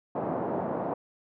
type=band-pass noise; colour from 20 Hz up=white; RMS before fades=-31 dBFS; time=0.15-0.94 s; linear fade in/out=5 ms; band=130 to 840 Hz; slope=24 dB/octave; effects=none